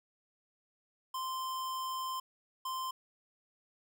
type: tone bursts at uneven times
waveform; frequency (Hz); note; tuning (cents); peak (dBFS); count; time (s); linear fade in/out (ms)
square; 1041; C6; -9; -36; 2; 1.14-2.2 / 2.65-2.91; 5
effects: none